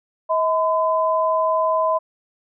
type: tone pair together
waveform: sine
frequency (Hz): 638.8 / 1014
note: D#5 / B5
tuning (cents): +45 / +45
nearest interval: minor sixth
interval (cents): 800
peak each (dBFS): -19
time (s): 0.29-1.99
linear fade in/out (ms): 20
effects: none